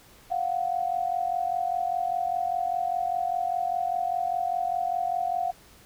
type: tone pair together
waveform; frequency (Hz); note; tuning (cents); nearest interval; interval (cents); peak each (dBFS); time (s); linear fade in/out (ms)
sine; 700 / 745; F5 / F#5; +4 / +12; minor second; 108; -27 / -28; 0.3-5.52; 20
effects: pink hiss -54 dBFS RMS until 5.85 s